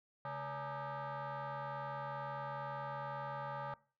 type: tone with frequency modulation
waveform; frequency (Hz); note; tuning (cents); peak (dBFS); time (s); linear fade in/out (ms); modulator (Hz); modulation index
sine; 138.59; C#3; 0; -38; 0.25-3.74; 2; 355; 3.6
effects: noise-tail reverb RT60 0.4 s tail -22 dB re dry + tanh soft clip ceiling -38 dBFS